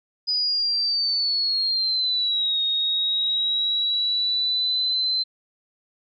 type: linear two-way sweep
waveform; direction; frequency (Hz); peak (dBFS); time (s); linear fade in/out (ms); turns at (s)
sine; down then up; 4978 to 3729 to 4085; -20; 0.27-5.24; 20; 2.62
effects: none